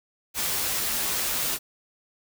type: noise with comb filter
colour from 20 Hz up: white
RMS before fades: -27 dBFS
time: 0.34-1.59 s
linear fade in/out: 50 ms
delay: 11 ms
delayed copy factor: -0.6
effects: none